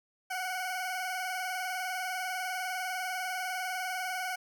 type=tone with vibrato; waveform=20% pulse; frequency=740 Hz; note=F#5; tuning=in tune; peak=-28 dBFS; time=0.3-4.36 s; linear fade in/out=10 ms; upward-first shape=square; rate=20 Hz; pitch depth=38 cents each way; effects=none